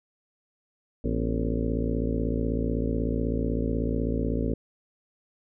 harmonic tone with a mistuned harmonic, 56.1 Hz, A1, 34 cents sharp, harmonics 1 / 2 / 3 / 4 / 5 / 6 / 7 / 8 / 9 / 10, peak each -29 / -33 / -34 / -31 / -33 / -38 / -37 / -34 / -41 / -40 dBFS, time 1.04-4.54 s, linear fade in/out 5 ms, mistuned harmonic 4, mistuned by +130 cents, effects none

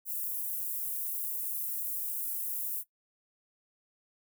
pink high-pass noise, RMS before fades -35 dBFS, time 0.05-2.84 s, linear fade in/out 50 ms, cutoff 12000 Hz, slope 24 dB/octave, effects noise-tail reverb RT60 0.1 s tail -17 dB re dry

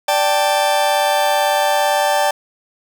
40% pulse chord, D suspended fourth, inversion none, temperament just, 587.3 / 783.1 / 881 Hz, D5 / G5 / A5, 0 / -2 / +2 cents, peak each -17 / -17 / -18 dBFS, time 0.08-2.31 s, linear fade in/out 5 ms, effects none

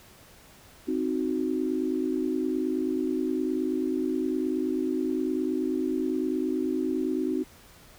sine chord, C diminished, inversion none, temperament equal, 261.6 / 311.1 / 370 Hz, C4 / Eb4 / Gb4, 0 / 0 / 0 cents, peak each -29 / -29 / -30 dBFS, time 0.87-7.44 s, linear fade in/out 20 ms, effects pink hiss -53 dBFS RMS until 7.98 s

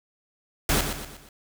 pink noise with echo, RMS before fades -22 dBFS, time 0.69-0.81 s, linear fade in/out 2 ms, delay 120 ms, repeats 4, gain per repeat -7 dB, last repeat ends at 1.29 s, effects none

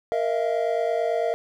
triangle tone cluster, 466 / 634 / 683 Hz, A#4 / D#5 / F5, -1 / +32 / -39 cents, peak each -24 dBFS, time 0.12-1.34 s, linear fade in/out 0 ms, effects none

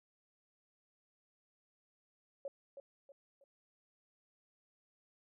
sine tone with echo, 554.4 Hz, C#5, in tune, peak -39 dBFS, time 2.45-2.48 s, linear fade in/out 2 ms, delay 320 ms, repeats 3, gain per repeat -8 dB, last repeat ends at 3.44 s, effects none

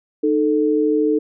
sine tone pair together, 306.9 / 440 Hz, D#4 / A4, -24 / 0 cents, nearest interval tritone, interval 624 cents, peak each -17 dBFS, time 0.23-1.19 s, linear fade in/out 10 ms, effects none

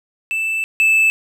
triangle tone pair in turn, 2644 / 2629 Hz, E7 / E7, +5 / -5 cents, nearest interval unison, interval 10 cents, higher first, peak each -16 / -9 dBFS, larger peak second, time 0.31-0.64 / 0.8-1.1 s, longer first, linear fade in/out 0 ms, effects none

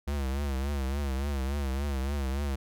square tone with vibrato, 68.9 Hz, C#2, 10 cents flat, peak -29 dBFS, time 0.07-2.56 s, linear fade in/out 10 ms, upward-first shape triangle, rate 3.5 Hz, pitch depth 110 cents each way, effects none

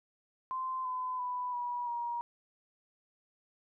sine tone with pitch steps, 1037 / 1014.5 / 992.5 / 970.9 / 949.8 Hz, C6 / B5 / B5 / B5 / A#5, -16 / +46 / +8 / -30 / +32 cents, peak -33 dBFS, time 0.51-2.21 s, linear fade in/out 0 ms, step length 340 ms, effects none

